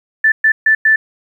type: tone bursts at uneven times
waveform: sine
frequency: 1760 Hz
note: A6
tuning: in tune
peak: -7 dBFS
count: 4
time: 0.24-0.32 / 0.44-0.52 / 0.66-0.75 / 0.85-0.96 s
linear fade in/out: 5 ms
effects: 8-bit